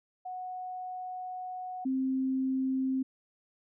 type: tone pair in turn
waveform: sine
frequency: 736 / 263.1 Hz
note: F#5 / C4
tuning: -9 / +10 cents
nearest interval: octave + tritone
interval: 1781 cents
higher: first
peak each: -36 / -27 dBFS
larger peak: second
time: 0.25-1.85 / 1.85-3.03 s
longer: first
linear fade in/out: 10 ms
effects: none

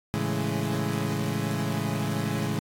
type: chord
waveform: 30% pulse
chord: A major seventh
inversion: none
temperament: equal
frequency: 110 / 138.59 / 164.81 / 207.7 Hz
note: A2 / C#3 / E3 / G#3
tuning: 0 / 0 / 0 / 0 cents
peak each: -29 dBFS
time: 0.14-2.59 s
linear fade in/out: 0 ms
effects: AAC 64 kbps

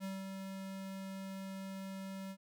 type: tone with ADSR envelope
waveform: square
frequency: 192.7 Hz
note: G3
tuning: 29 cents flat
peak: -39 dBFS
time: 0-2.37 s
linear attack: 42 ms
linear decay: 190 ms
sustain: -4 dB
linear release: 63 ms
effects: none

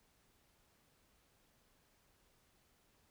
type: silence
effects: pink hiss -73 dBFS RMS until 3.1 s

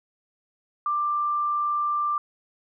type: tone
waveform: sine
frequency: 1183 Hz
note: D6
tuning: 12 cents sharp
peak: -22 dBFS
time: 0.86-2.18 s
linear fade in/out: 2 ms
effects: none

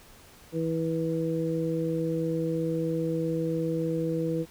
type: harmonic tone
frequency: 163 Hz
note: E3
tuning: 19 cents flat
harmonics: 1 / 2 / 3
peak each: -30 / -30 / -30 dBFS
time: 0.52-4.46 s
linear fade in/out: 50 ms
effects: pink hiss -53 dBFS RMS until 4.5 s

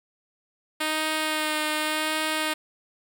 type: tone with vibrato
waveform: 5% pulse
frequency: 309.3 Hz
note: D#4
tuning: 10 cents flat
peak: -13 dBFS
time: 0.8-2.54 s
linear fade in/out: 10 ms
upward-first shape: sine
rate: 0.87 Hz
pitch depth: 17 cents each way
effects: none

